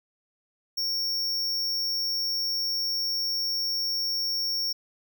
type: tone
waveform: square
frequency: 5500 Hz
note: F8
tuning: 27 cents flat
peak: -26 dBFS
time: 0.77-4.73 s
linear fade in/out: 10 ms
effects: none